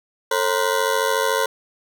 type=ring-modulated tone; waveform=20% pulse; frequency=493.9 Hz; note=B4; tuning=in tune; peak=-10 dBFS; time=0.31-1.46 s; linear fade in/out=5 ms; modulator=46.9 Hz; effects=none